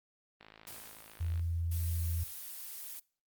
click train, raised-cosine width 0.3 ms, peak -36 dBFS, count 54, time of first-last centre 0.41-1.395 s, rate 53.8 Hz
white noise with exponential decay, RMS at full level -45 dBFS, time 0.67-2.33 s, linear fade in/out 1 ms, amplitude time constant 360 ms
sine tone, 84.1 Hz, E2, 35 cents sharp, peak -31 dBFS, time 1.2-2.24 s, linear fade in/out 10 ms
blue noise, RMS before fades -44 dBFS, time 1.71-3 s, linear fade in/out 10 ms
effects noise-tail reverb RT60 0.4 s tail -24 dB re dry + Opus 24 kbps

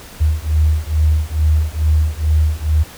sine beating tone pair, 76.1 / 78.4 Hz, D#2 / D#2, -38 / +14 cents, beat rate 2.3 Hz, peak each -15 dBFS, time 0.2-2.84 s, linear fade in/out 20 ms, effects pink hiss -37 dBFS RMS until 2.97 s

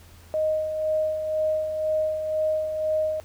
sine tone with tremolo, 622.3 Hz, D#5, in tune, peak -20 dBFS, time 0.34-3.2 s, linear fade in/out 0 ms, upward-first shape sine, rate 2 Hz, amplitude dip 50%, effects added 84 Hz sine -48 dBFS peak until 3.24 s + pink hiss -53 dBFS RMS until 3.24 s

